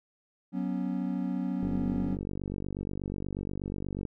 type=chord; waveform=triangle; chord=F# suspended fourth; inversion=none; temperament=equal with one note detuned; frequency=185 / 243.1 / 277.2 Hz; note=F#3 / B3 / C#4; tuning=0 / -27 / 0 cents; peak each=-30 / -32 / -32 dBFS; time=0.52-2.18 s; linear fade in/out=50 ms
type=click train; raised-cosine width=3 ms; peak=-22 dBFS; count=118; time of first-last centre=1.63-4.052 s; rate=48.3 Hz
effects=none